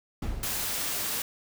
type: noise with exponential decay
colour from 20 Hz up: brown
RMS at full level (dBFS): -29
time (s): 0.22-1.05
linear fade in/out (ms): 5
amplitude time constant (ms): 180
type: noise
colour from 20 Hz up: white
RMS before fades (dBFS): -31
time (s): 0.43-1.22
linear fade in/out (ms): 2
effects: none